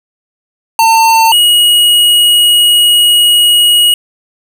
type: tone pair in turn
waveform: square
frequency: 901 / 2897 Hz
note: A5 / F#7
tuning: +41 / -37 cents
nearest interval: octave + minor sixth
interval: 2022 cents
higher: second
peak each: -5 dBFS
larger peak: neither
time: 0.79-1.32 / 1.32-3.94 s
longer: second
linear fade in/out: 2 ms
effects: none